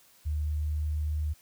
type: tone with pitch glide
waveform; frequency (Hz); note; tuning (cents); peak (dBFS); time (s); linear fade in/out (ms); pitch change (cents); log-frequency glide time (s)
sine; 75.5 to 76.03; D2 to D#2; +48 to -39; -27; 0.25-1.34; 20; +13; 0.47-0.83
effects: white hiss -60 dBFS RMS until 1.41 s